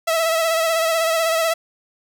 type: tone with vibrato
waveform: sawtooth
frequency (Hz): 654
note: E5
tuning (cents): -14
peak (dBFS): -13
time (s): 0.07-1.54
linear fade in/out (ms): 10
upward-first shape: sine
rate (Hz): 16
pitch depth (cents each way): 38
effects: none